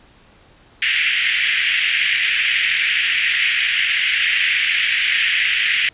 pink band-pass noise, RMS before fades -18 dBFS, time 0.82-5.89 s, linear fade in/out 2 ms, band 1800 to 3200 Hz, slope 48 dB/octave, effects pink hiss -50 dBFS RMS until 5.93 s + resampled to 8000 Hz

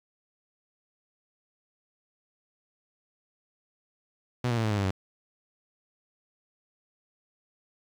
sawtooth tone with pitch steps, 123.47 / 118.17 / 113.09 / 108.23 / 103.59 / 99.14 / 94.88 Hz, B2 / A#2 / A2 / A2 / G#2 / G2 / F#2, 0 / +24 / +48 / -28 / -4 / +20 / +44 cents, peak -21 dBFS, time 4.44-4.909 s, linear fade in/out 5 ms, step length 67 ms, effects low-pass 6000 Hz 12 dB/octave + 9-bit

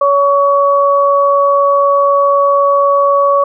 sine tone pair together, 563 / 1126 Hz, C#5 / C#6, +27 / +27 cents, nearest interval octave, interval 1200 cents, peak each -10 dBFS, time 0.01-3.44 s, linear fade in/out 5 ms, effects none

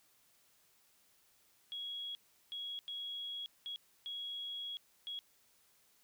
sine tone bursts at uneven times, 3322 Hz, G#7, in tune, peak -40 dBFS, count 6, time 1.72-2.15 / 2.52-2.79 / 2.88-3.46 / 3.66-3.76 / 4.06-4.77 / 5.07-5.19 s, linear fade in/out 0 ms, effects white hiss -70 dBFS RMS until 6.03 s

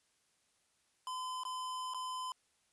square tone with dropouts, 1020 Hz, C6, 44 cents flat, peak -39 dBFS, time 1.07-2.32 s, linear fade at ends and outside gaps 1 ms, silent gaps 1.435-1.451 / 1.937-1.945 s, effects white hiss -75 dBFS RMS until 2.72 s + resampled to 24000 Hz

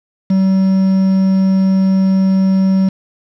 triangle tone with quantisation, 190.9 Hz, G3, 46 cents flat, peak -7 dBFS, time 0.3-2.89 s, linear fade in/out 5 ms, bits 5, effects low-pass 4000 Hz 12 dB/octave

